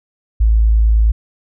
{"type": "tone", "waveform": "sine", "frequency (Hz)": 54.7, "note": "A1", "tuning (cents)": -9, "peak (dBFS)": -8, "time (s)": [0.4, 1.12], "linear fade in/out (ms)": 10, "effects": []}